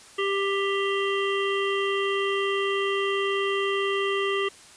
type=harmonic tone; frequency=394.9 Hz; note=G4; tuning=13 cents sharp; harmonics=1 / 3 / 5 / 7 / 8; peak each=-25 / -30 / -32 / -33 / -34 dBFS; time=0.18-4.49 s; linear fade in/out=10 ms; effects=white hiss -49 dBFS RMS until 4.76 s + resampled to 22050 Hz